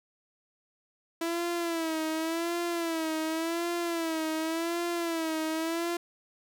sawtooth tone with vibrato, 330 Hz, E4, 2 cents sharp, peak -25 dBFS, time 1.21-5.97 s, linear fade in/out 5 ms, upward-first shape sine, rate 0.89 Hz, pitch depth 77 cents each way, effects none

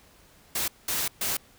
white noise bursts at uneven times, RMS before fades -28 dBFS, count 3, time 0.55-0.68 / 0.88-1.08 / 1.21-1.37 s, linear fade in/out 5 ms, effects pink hiss -57 dBFS RMS until 1.58 s

